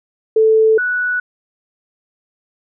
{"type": "tone pair in turn", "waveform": "sine", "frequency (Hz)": [440, 1476], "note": ["A4", "F#6"], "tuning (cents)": [0, -5], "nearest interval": "octave + major sixth", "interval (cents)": 2095, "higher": "second", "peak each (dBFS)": [-8, -15], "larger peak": "first", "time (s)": [[0.36, 0.78], [0.78, 1.2]], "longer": "neither", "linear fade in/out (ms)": 5, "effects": []}